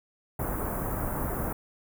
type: band-stop noise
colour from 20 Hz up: pink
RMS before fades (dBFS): -31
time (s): 0.39-1.53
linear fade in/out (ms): 5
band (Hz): 1400 to 12000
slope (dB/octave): 24
effects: none